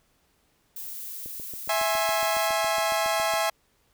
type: noise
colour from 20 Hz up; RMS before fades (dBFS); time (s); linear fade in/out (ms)
violet; -37; 0.76-2.48; 5
type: click train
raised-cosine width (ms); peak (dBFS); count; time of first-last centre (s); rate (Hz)
2; -30; 16; 1.26-3.338; 7.22
type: chord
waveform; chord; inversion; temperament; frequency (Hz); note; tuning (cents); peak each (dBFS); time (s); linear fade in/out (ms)
sawtooth; E augmented; none; equal with one note detuned; 659.3 / 830.6 / 1066.6; E5 / G#5 / B#5; 0 / 0 / +33; -22 / -24 / -27; 1.69-3.5; 5
effects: pink hiss -67 dBFS RMS until 3.93 s